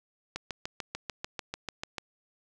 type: click train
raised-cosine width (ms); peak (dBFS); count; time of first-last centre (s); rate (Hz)
0.2; -17; 12; 0.36-1.982; 6.78
effects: none